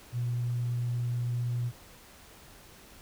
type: tone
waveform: sine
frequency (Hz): 121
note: B2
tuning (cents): -35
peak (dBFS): -27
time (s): 0.12-1.72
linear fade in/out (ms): 50
effects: tanh soft clip ceiling -23 dBFS + pink hiss -53 dBFS RMS until 3.01 s